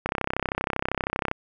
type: click train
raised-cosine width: 0.5 ms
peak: -9 dBFS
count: 42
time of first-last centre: 0.06-1.314 s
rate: 32.7 Hz
effects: none